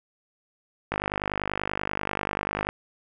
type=click train; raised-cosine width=0.5 ms; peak=-11 dBFS; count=90; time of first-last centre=0.92-2.689 s; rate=50.3 Hz; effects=none